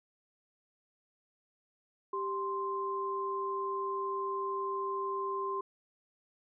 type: tone pair together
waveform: sine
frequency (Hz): 392 / 1045.5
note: G4 / C6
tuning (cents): 0 / -2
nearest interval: octave + perfect fourth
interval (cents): 1698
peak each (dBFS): -36 / -34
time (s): 2.13-5.61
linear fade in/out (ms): 5
effects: none